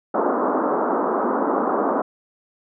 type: band-pass noise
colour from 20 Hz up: pink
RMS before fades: -21 dBFS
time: 0.14-2.02 s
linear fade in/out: 5 ms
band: 230 to 1300 Hz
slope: 48 dB/octave
effects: none